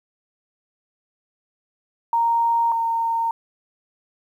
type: tone pair in turn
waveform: sine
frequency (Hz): 929 / 917.8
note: A#5 / A#5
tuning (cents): -6 / -27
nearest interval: unison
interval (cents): 21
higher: first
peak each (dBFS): -16 / -19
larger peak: first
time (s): 2.13-2.72 / 2.72-3.31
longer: neither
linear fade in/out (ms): 2
effects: 9-bit